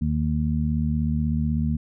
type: harmonic tone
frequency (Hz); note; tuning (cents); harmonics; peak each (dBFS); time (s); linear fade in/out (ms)
76.3; D#2; -33; 1 / 2 / 3; -25 / -25 / -25; 0.01-1.77; 10
effects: none